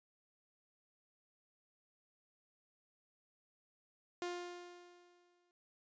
sawtooth tone with exponential decay, 352.6 Hz, F4, 17 cents sharp, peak -34 dBFS, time 4.22-5.51 s, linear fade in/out 1 ms, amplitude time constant 280 ms, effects resampled to 16000 Hz

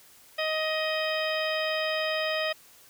harmonic tone, 627 Hz, D#5, 13 cents sharp, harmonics 1 / 2 / 3 / 4 / 5 / 6 / 8, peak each -29 / -36 / -33 / -35 / -35 / -40 / -39 dBFS, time 0.38-2.53 s, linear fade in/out 10 ms, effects white hiss -55 dBFS RMS until 2.89 s

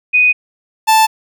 sine / 45% pulse tone pair in turn, 2489 / 880 Hz, D#7 / A5, 0 / 0 cents, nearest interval octave + tritone, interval 1800 cents, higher first, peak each -7 dBFS, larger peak neither, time 0.13-0.33 / 0.87-1.07 s, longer neither, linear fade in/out 20 ms, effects none

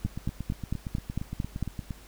two click trains, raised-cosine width 5 ms, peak -21 / -16 dBFS, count 17 / 8, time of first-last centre 0.06-1.908 / 0.05-1.627 s, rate 8.66 / 4.44 Hz, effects added 50 Hz sine -50 dBFS peak until 2.07 s + pink hiss -53 dBFS RMS until 2.07 s

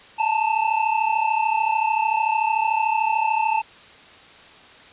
square tone pair together, 865.5 / 899 Hz, A5 / A5, -29 / +37 cents, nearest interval minor second, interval 66 cents, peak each -22 / -22 dBFS, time 0.18-3.62 s, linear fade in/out 20 ms, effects white hiss -46 dBFS RMS until 4.92 s + resampled to 8000 Hz

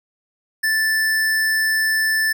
square tone, 1760 Hz, A6, in tune, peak -17 dBFS, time 0.63-2.33 s, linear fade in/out 10 ms, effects none

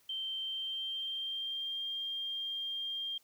sine tone with pitch glide, 3128 to 3199 Hz, G7 to G7, -4 to +34 cents, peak -35 dBFS, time 0.09-3.18 s, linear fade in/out 5 ms, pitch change +38 cents, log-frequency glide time 0.4-1.84 s, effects white hiss -68 dBFS RMS until 3.23 s

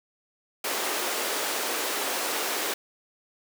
pink high-pass noise, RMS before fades -29 dBFS, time 0.64-2.74 s, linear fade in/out 5 ms, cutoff 340 Hz, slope 24 dB/octave, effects none

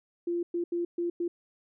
sine tone bursts at uneven times, 345.3 Hz, F4, 20 cents flat, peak -27 dBFS, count 5, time 0.27-0.43 / 0.54-0.64 / 0.72-0.85 / 0.98-1.1 / 1.2-1.28 s, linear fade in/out 5 ms, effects none

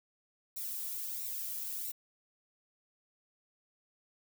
violet noise with flanger, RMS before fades -39 dBFS, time 0.56-1.92 s, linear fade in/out 10 ms, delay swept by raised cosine 0.62 to 1.92 ms, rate 1.5 Hz, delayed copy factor -0.7, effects none

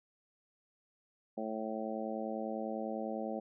harmonic tone, 110 Hz, A2, in tune, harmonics 2 / 3 / 4 / 5 / 6 / 7, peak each -40 / -44 / -45 / -41 / -44 / -44 dBFS, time 1.37-3.4 s, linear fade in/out 10 ms, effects none

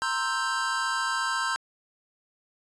square chord, C dominant seventh, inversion third, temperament equal, 932.3 / 1046.5 / 1318.5 / 1568 Hz, Bb5 / C6 / E6 / G6, 0 / 0 / 0 / 0 cents, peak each -35 / -32 / -33 / -30 dBFS, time 0.02-1.56 s, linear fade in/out 0 ms, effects resampled to 22050 Hz

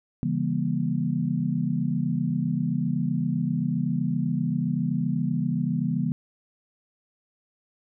sine chord, C# diminished seventh, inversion none, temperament just, 138.59 / 166.31 / 199.57 / 239.5 Hz, C#3 / E3 / G3 / Bb3, 0 / +16 / +31 / +47 cents, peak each -29 / -27 / -30 / -28 dBFS, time 0.23-6.12 s, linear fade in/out 0 ms, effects none

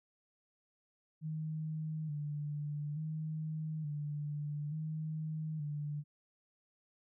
sine tone with vibrato, 151.9 Hz, D#3, 41 cents flat, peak -36 dBFS, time 1.21-6.04 s, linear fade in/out 50 ms, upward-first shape square, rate 0.57 Hz, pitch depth 50 cents each way, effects none

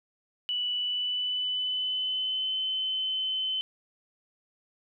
sine tone with pitch glide, 2960 to 3054 Hz, F#7 to G7, 0 to -46 cents, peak -27 dBFS, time 0.49-3.61 s, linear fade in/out 0 ms, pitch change +54 cents, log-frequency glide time 0.73-2.57 s, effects none

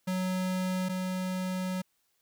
square tone pair in turn, 185 / 185 Hz, F#3 / F#3, 0 / 0 cents, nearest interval unison, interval 0 cents, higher neither, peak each -29 / -31 dBFS, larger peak first, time 0.07-0.89 / 0.89-1.82 s, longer second, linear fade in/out 10 ms, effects white hiss -74 dBFS RMS until 2.21 s

